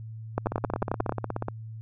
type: two click trains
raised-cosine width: 1 ms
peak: -11 / -15 dBFS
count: 9 / 18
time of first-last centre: 0.38-1.094 / 0.46-1.484 s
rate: 11.2 / 16.6 Hz
effects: added 111 Hz sine -37 dBFS peak until 1.81 s